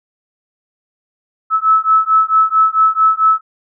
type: beating tone pair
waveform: sine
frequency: 1300 / 1304.5 Hz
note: E6 / E6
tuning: -24 / -18 cents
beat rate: 4.5 Hz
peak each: -12 dBFS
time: 1.5-3.41 s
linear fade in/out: 50 ms
effects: none